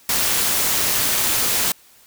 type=noise with amplitude modulation; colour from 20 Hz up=white; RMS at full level=-17 dBFS; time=0.09-1.72 s; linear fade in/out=2 ms; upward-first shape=sine; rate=272 Hz; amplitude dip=50%; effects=white hiss -51 dBFS RMS until 2.06 s